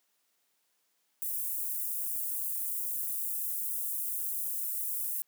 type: high-pass noise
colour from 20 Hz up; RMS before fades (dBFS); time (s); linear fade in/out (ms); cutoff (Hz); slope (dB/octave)
white; -34; 1.22-5.22; 0; 10000; 24
effects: white hiss -75 dBFS RMS until 5.27 s + high-pass 200 Hz 12 dB/octave